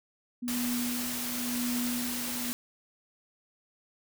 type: tone with tremolo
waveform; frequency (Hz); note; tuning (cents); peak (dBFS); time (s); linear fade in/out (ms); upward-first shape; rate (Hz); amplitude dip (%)
sine; 243.7; B3; -23; -29; 0.42-2.53; 10; sine; 0.94; 65
type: noise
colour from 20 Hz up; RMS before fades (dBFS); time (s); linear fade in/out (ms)
white; -35; 0.48-2.53; 0
effects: none